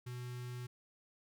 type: tone with notch filter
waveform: square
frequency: 123.47 Hz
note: B2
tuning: in tune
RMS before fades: -44 dBFS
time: 0.06-0.67 s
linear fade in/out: 10 ms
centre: 640 Hz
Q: 0.99
effects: none